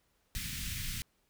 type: band-stop noise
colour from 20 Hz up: pink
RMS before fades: -38 dBFS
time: 0.35-1.02 s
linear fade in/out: 0 ms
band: 190 to 1900 Hz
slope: 24 dB/octave
effects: pink hiss -74 dBFS RMS until 1.29 s